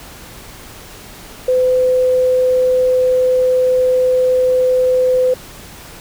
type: tone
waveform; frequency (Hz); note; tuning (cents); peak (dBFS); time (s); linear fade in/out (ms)
sine; 508; B4; +49; -10; 1.48-5.34; 5
effects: pink hiss -36 dBFS RMS until 6 s